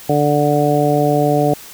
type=harmonic tone; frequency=146.83 Hz; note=D3; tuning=in tune; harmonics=1 / 2 / 3 / 4 / 5; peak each=-18 / -18 / -18 / -18 / -18 dBFS; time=0.09-1.54 s; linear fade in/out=5 ms; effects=white hiss -37 dBFS RMS until 1.73 s